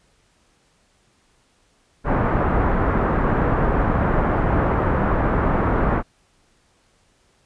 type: low-pass noise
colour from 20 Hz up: pink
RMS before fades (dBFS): -19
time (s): 2.04-6.03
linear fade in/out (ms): 50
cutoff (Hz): 1500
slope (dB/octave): 24
effects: pink hiss -61 dBFS RMS until 7.45 s + resampled to 22050 Hz